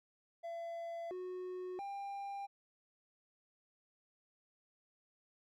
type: tone with pitch steps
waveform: triangle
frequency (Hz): 675 / 366.1 / 797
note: E5 / F#4 / G5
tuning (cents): +41 / -18 / +28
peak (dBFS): -39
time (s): 0.43-2.47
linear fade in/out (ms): 20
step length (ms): 680
effects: none